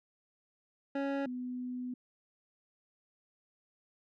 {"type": "tone pair in turn", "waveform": ["25% pulse", "sine"], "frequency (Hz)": [277.2, 250], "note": ["C#4", "B3"], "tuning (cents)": [0, 21], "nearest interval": "major second", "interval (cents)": 179, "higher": "first", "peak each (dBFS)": [-28, -36], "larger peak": "first", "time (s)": [[0.95, 1.26], [1.26, 1.94]], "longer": "second", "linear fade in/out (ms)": 5, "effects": ["low-pass 2000 Hz 12 dB/octave"]}